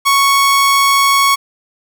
sawtooth tone, 1108.7 Hz, C#6, in tune, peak -5 dBFS, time 0.05-1.36 s, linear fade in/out 20 ms, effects none

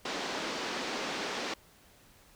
pink band-pass noise, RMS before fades -36 dBFS, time 0.05-1.54 s, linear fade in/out 5 ms, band 240 to 5800 Hz, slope 24 dB/octave, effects pink hiss -60 dBFS RMS until 2.35 s

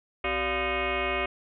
sine tone with frequency modulation, 902 Hz, A5, 43 cents sharp, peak -25 dBFS, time 0.24-1.26 s, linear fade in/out 5 ms, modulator 321 Hz, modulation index 5.6, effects none

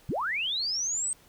sine linear sweep, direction up, 89.8 to 8400 Hz, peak -27 dBFS, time 0.09-1.13 s, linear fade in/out 0 ms, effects pink hiss -58 dBFS RMS until 1.28 s

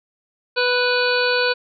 harmonic tone, 493.9 Hz, B4, in tune, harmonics 1 / 2 / 3 / 5 / 6 / 7 / 8 / 9, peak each -20 / -27 / -21 / -25 / -32 / -35 / -28 / -26 dBFS, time 0.56-1.54 s, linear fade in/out 20 ms, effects none

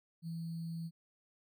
sine tone with sample-and-hold, 165.5 Hz, E3, 7 cents sharp, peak -38 dBFS, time 0.22-0.91 s, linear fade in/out 50 ms, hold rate 4410 Hz, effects none

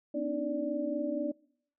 sine tone cluster, 246.9 / 283.5 / 307.7 / 584 Hz, B3 / C#4 / D#4 / D5, 0 / +39 / -19 / -10 cents, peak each -38 / -36 / -35 / -34 dBFS, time 0.14-1.32 s, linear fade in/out 10 ms, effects noise-tail reverb RT60 0.7 s tail -25 dB re dry

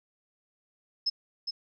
sine tone with echo, 5190 Hz, E8, 28 cents flat, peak -24 dBFS, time 1.06-1.1 s, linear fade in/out 10 ms, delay 410 ms, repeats 1, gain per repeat -6 dB, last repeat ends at 1.51 s, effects none

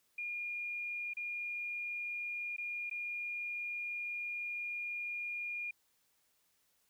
sine tone with dropouts, 2422 Hz, D#7, 47 cents flat, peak -37 dBFS, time 0.18-5.71 s, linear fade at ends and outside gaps 5 ms, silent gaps 1.136-1.168 / 2.565-2.581 / 2.898-2.911 s, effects white hiss -75 dBFS RMS until 6.89 s

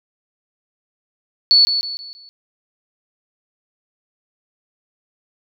sine tone with echo, 4435 Hz, C#8, in tune, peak -8 dBFS, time 1.51-1.65 s, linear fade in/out 0 ms, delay 160 ms, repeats 4, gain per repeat -8 dB, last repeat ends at 2.29 s, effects none

